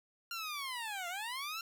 15% pulse linear two-way sweep, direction down then up, 1400 to 680 to 1373 Hz, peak -32 dBFS, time 0.31-1.61 s, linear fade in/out 2 ms, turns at 1.08 s, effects none

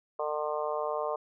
harmonic tone, 150.9 Hz, D3, 47 cents sharp, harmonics 3 / 4 / 5 / 6 / 7 / 8, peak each -35 / -33 / -38 / -41 / -36 / -42 dBFS, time 0.19-1.16 s, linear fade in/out 5 ms, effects none

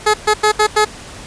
15% pulse tone bursts at uneven times, 425.5 Hz, G#4, 42 cents sharp, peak -3 dBFS, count 5, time 0.06-0.14 / 0.27-0.34 / 0.43-0.52 / 0.59-0.67 / 0.76-0.85 s, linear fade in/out 10 ms, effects pink hiss -34 dBFS RMS until 1.26 s + resampled to 22050 Hz

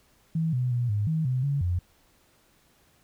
sine tone with pitch steps, 162.1 / 125.6 / 121.4 / 103.6 / 159.2 / 127.9 / 141.2 / 88.6 Hz, E3 / B2 / B2 / G#2 / D#3 / C3 / C#3 / F2, -29 / +30 / -29 / -4 / +40 / -39 / +32 / +25 cents, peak -23 dBFS, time 0.35-1.79 s, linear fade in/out 5 ms, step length 180 ms, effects pink hiss -63 dBFS RMS until 3.03 s

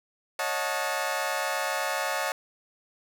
20% pulse chord, D# half-diminished seventh, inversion third, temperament equal with one note detuned, 554.4 / 622.3 / 726 / 880 Hz, C#5 / D#5 / F#5 / A5, 0 / 0 / -33 / 0 cents, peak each -28 dBFS, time 0.39-2.32 s, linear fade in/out 2 ms, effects none

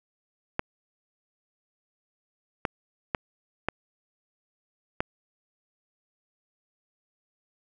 clicks, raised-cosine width 0.5 ms, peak -10 dBFS, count 5, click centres 0.594 / 2.652 / 3.148 / 3.686 / 5.005 s, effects none

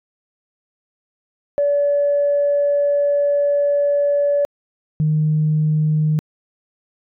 sine tone pair in turn, 574 / 153.98 Hz, D5 / D#3, -40 / -18 cents, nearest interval octave + major seventh, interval 2278 cents, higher first, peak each -13 dBFS, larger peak neither, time 1.58-4.45 / 5-6.19 s, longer first, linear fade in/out 0 ms, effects tanh soft clip ceiling -9 dBFS

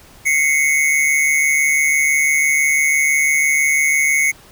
square tone pair together, 2060 / 2206 Hz, C7 / C#7, -28 / -9 cents, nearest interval minor second, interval 119 cents, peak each -19 / -15 dBFS, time 0.25-4.32 s, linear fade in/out 20 ms, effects pink hiss -45 dBFS RMS until 4.51 s

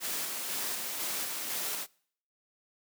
white noise with tremolo, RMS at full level -34 dBFS, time 0-1.87 s, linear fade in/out 50 ms, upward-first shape square, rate 2 Hz, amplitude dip 25%, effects noise-tail reverb RT60 0.6 s tail -25 dB re dry + high-pass 200 Hz 12 dB/octave

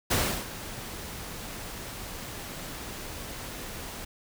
pink noise with ADSR envelope, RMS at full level -24 dBFS, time 0.1-4.05 s, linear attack 14 ms, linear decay 330 ms, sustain -15 dB, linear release 8 ms, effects none

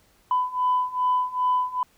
sine beating tone pair, 1000 / 1002.5 Hz, B5 / B5, +21 / +26 cents, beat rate 2.5 Hz, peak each -24 / -22 dBFS, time 0.31-1.83 s, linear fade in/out 2 ms, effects tanh soft clip ceiling -14 dBFS + pink hiss -61 dBFS RMS until 1.97 s

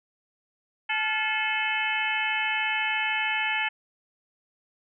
harmonic tone with a mistuned harmonic, 433.7 Hz, A4, 25 cents flat, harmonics 2 / 3 / 4 / 5 / 6 / 7, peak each -31 / -37 / -30 / -30 / -30 / -34 dBFS, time 0.89-3.69 s, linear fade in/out 10 ms, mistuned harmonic 3, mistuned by +130 cents, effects none

